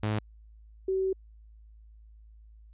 sawtooth / sine tone pair in turn, 106.8 / 380.6 Hz, G#2 / F#4, +49 / +49 cents, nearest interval octave + minor seventh, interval 2200 cents, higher second, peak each -23 / -25 dBFS, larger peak first, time 0.03-0.19 / 0.88-1.13 s, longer second, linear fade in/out 5 ms, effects added 54 Hz sine -50 dBFS peak until 2.73 s + resampled to 8000 Hz

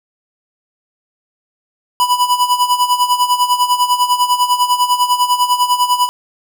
square tone with tremolo, 987.8 Hz, B5, in tune, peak -9 dBFS, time 2-6.09 s, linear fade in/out 0 ms, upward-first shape sine, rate 10 Hz, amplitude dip 75%, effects none

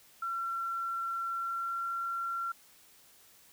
sine tone with pitch glide, 1359 to 1367.7 Hz, F6 to F6, -48 to -37 cents, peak -32 dBFS, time 0.22-2.52 s, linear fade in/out 5 ms, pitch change +11 cents, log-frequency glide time 1.3-1.79 s, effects white hiss -60 dBFS RMS until 3.52 s

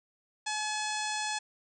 harmonic tone, 853 Hz, G#5, 46 cents sharp, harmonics 1 / 2 / 3 / 4 / 5 / 6 / 7 / 8 / 9 / 10, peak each -35 / -38 / -40 / -41 / -42 / -43 / -43 / -44 / -45 / -45 dBFS, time 0.46-1.39 s, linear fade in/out 10 ms, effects none

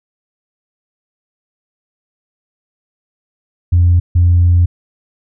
sine tone bursts at uneven times, 87.31 Hz, F2, in tune, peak -5 dBFS, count 2, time 3.72-4 / 4.15-4.66 s, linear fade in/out 10 ms, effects tanh soft clip ceiling -3 dBFS

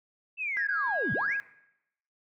sine linear two-way sweep, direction down then up, 2693 to 103.83 to 2693 Hz, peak -29 dBFS, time 0.37-1.37 s, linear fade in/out 50 ms, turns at 1.13 s
sine tone, 1642 Hz, G#6, 20 cents flat, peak -28 dBFS, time 0.57-1.4 s, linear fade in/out 0 ms
effects noise-tail reverb RT60 0.8 s tail -18 dB re dry + tanh soft clip ceiling -18 dBFS

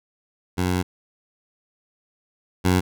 15% pulse tone pair in turn, 90.7 / 91.6 Hz, F#2 / F#2, -34 / -17 cents, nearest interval unison, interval 17 cents, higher second, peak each -14 / -10 dBFS, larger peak second, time 0.57-0.83 / 2.64-2.81 s, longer first, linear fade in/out 20 ms, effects none

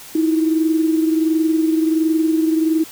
sine tone pair together, 318 / 339.4 Hz, D#4 / F4, +38 / -49 cents, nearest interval minor second, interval 113 cents, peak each -14 / -23 dBFS, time 0.15-2.84 s, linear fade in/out 5 ms, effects white hiss -38 dBFS RMS until 2.91 s

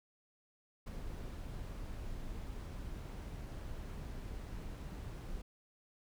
brown noise with ADSR envelope, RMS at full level -39 dBFS, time 0.86-5.42 s, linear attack 17 ms, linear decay 10 ms, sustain -5 dB, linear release 8 ms, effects none

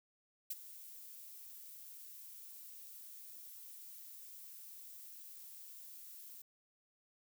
violet noise with ADSR envelope, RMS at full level -38 dBFS, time 0.5-6.42 s, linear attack 8 ms, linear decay 33 ms, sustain -15 dB, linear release 4 ms, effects none

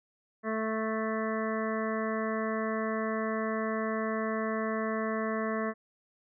harmonic tone, 220 Hz, A3, in tune, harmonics 1 / 2 / 3 / 5 / 6 / 7 / 8 / 9, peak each -33 / -35 / -36 / -37 / -43 / -48 / -40 / -44 dBFS, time 0.43-5.74 s, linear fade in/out 50 ms, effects none

